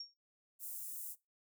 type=tone with exponential decay; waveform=sine; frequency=5540 Hz; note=F8; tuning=15 cents flat; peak=-40 dBFS; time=0-0.14 s; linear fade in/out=5 ms; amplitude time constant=30 ms
type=high-pass noise; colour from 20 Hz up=white; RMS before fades=-45 dBFS; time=0.59-1.16 s; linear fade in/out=50 ms; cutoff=8200 Hz; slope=24 dB/octave
effects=noise-tail reverb RT60 0.2 s tail -19 dB re dry